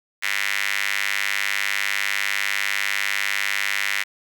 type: tone with high-pass filter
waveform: sawtooth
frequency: 100 Hz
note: G2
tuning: 35 cents sharp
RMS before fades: -24 dBFS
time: 0.22-4.04 s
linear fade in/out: 20 ms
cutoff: 2000 Hz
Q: 3.7
effects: none